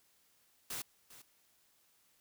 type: noise with echo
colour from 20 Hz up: white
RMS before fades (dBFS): -41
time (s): 0.7-0.82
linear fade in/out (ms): 5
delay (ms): 400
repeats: 1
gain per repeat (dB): -15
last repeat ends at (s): 1.22
effects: white hiss -71 dBFS RMS until 2.2 s